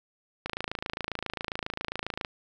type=click train; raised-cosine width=0.3 ms; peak=-15 dBFS; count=50; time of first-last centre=0.46-2.248 s; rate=27.4 Hz; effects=none